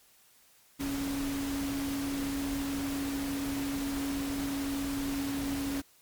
sine tone in noise, 277.8 Hz, C#4, 4 cents sharp, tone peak -31 dBFS, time 0.79-5.82 s, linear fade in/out 20 ms, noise pink, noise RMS -39 dBFS, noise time 0.79-5.82 s, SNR +5 dB, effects white hiss -62 dBFS RMS until 6.01 s + MP3 96 kbps

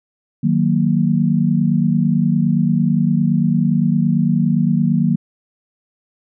sine chord, D# minor, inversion none, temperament equal, 155.56 / 185 / 233.1 Hz, D#3 / F#3 / A#3, 0 / 0 / 0 cents, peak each -17 dBFS, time 0.43-5.16 s, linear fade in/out 10 ms, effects none

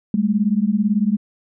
sine beating tone pair, 199.4 / 217.4 Hz, G3 / A3, +30 / -21 cents, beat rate 18 Hz, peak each -18 dBFS, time 0.14-1.17 s, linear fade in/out 2 ms, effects none

